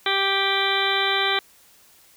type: harmonic tone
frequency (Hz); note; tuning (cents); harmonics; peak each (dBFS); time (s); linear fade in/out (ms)
392; G4; 0; 1 / 2 / 3 / 4 / 5 / 6 / 8 / 9 / 10; -28 / -28 / -28 / -28 / -28 / -28 / -28 / -28 / -28; 0.06-1.39; 2
effects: white hiss -54 dBFS RMS until 2.16 s